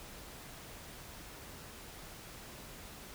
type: silence
effects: pink hiss -50 dBFS RMS until 3.14 s